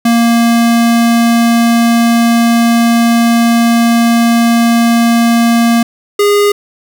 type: tone pair in turn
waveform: square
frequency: 233.1 / 409.7 Hz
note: A#3 / G#4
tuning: 0 / -24 cents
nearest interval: minor seventh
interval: 976 cents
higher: second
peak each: -7 dBFS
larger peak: neither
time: 0.05-5.83 / 6.19-6.52 s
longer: first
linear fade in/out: 5 ms
effects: none